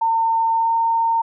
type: tone with pitch glide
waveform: sine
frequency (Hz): 907 to 914.4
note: A#5 to A#5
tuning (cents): -48 to -34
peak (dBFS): -15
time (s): 0.01-1.22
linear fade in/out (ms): 10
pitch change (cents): +14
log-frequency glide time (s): 0.56-0.71
effects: none